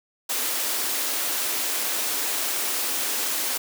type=high-pass noise; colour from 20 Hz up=white; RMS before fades=-26 dBFS; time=0.29-3.58 s; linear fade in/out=10 ms; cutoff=240 Hz; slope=48 dB/octave; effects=none